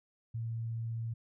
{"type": "tone", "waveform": "sine", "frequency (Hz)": 114.4, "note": "A#2", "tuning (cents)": -32, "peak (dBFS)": -34, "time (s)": [0.34, 1.14], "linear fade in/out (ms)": 10, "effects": []}